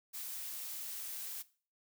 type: noise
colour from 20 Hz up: blue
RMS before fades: -43 dBFS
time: 0.13-1.43 s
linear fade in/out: 20 ms
effects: noise-tail reverb RT60 0.4 s tail -18 dB re dry